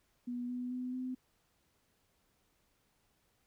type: tone with pitch steps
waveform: sine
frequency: 244.1 / 247.8 / 251.5 / 255.3 Hz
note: B3 / B3 / B3 / C4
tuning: -20 / +6 / +32 / -42 cents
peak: -36 dBFS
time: 0.27-1.15 s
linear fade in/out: 10 ms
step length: 220 ms
effects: pink hiss -75 dBFS RMS until 3.46 s